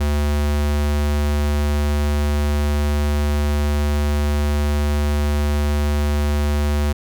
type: tone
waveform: square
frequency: 73.42 Hz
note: D2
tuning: in tune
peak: -17 dBFS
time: 0-6.93 s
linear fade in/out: 10 ms
effects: none